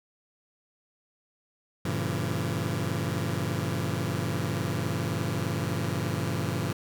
sawtooth chord, G diminished seventh, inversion none, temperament just, 98 / 117.6 / 141.12 / 169.34 Hz, G2 / Bb2 / Db3 / Fb3, 0 / +16 / +31 / +47 cents, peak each -29 dBFS, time 1.85-6.73 s, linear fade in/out 5 ms, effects none

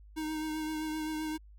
square tone with vibrato, 311.1 Hz, D#4, in tune, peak -34 dBFS, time 0.16-1.38 s, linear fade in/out 20 ms, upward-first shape triangle, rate 7.7 Hz, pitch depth 26 cents each way, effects added 51 Hz sine -51 dBFS peak until 1.58 s

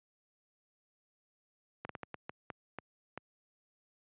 slowing click train, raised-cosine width 0.5 ms, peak -25 dBFS, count 9, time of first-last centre 1.85-3.176 s, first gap 43 ms, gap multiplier 1.37, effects high-pass 100 Hz 12 dB/octave + resampled to 8000 Hz

